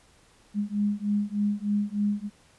sine beating tone pair, 204.3 / 207.6 Hz, G#3 / G#3, -28 / 0 cents, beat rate 3.3 Hz, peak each -27 dBFS, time 0.54-2.3 s, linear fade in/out 50 ms, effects pink hiss -59 dBFS RMS until 2.58 s + resampled to 24000 Hz

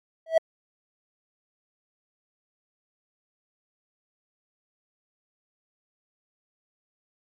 triangle tone with exponential growth, 650 Hz, E5, 24 cents flat, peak -10 dBFS, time 0.26-0.38 s, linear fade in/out 5 ms, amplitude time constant 26 ms, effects MP3 96 kbps

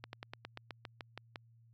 slowing click train, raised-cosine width 0.3 ms, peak -27 dBFS, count 11, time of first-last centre 0.04-1.358 s, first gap 91 ms, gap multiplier 1.08, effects added 115 Hz sine -61 dBFS peak until 1.73 s

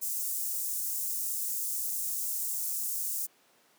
white high-pass noise, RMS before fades -33 dBFS, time 0.01-3.27 s, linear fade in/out 20 ms, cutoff 6800 Hz, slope 24 dB/octave, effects pink hiss -64 dBFS RMS until 3.78 s + high-pass 300 Hz 12 dB/octave

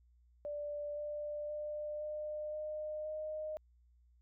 sine tone with pitch steps, 587.3 / 593.1 / 598.9 / 604.9 / 610.8 / 616.9 Hz, D5 / D5 / D5 / D#5 / D#5 / D#5, 0 / +17 / +34 / -49 / -32 / -15 cents, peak -38 dBFS, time 0.45-3.57 s, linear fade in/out 0 ms, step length 520 ms, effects added 60 Hz sine -64 dBFS peak until 4.21 s

